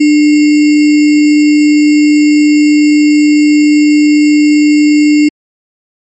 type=tone with sample-and-hold; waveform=sine; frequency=298.1 Hz; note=D4; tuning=26 cents sharp; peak=-3 dBFS; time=0-5.29 s; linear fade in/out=10 ms; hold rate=2450 Hz; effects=MP3 32 kbps